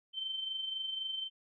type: tone with amplitude modulation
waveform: sine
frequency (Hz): 3100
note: G7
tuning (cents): -20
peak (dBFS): -33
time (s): 0.13-1.3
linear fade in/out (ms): 50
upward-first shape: sine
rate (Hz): 23.9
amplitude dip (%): 50
effects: none